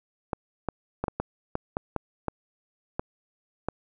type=clicks; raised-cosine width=1 ms; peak=-13 dBFS; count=11; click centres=0.332 / 0.687 / 1.04 / 1.082 / 1.2 / 1.554 / 1.769 / 1.963 / 2.283 / 2.995 / 3.686 s; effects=none